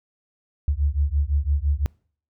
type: beating tone pair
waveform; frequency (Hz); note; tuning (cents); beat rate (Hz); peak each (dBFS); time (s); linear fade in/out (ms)
sine; 69.3 / 75.2; C#2 / D2; 0 / +42; 5.9; -22; 0.68-1.86; 0
effects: noise-tail reverb RT60 0.5 s tail -26 dB re dry